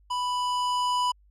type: tone with level ramp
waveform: square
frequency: 990 Hz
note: B5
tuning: 4 cents sharp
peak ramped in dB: -27 to -23 dBFS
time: 0.1-1.12 s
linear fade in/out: 10 ms
effects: added 50 Hz sine -56 dBFS peak until 1.3 s + low-pass 7000 Hz 12 dB/octave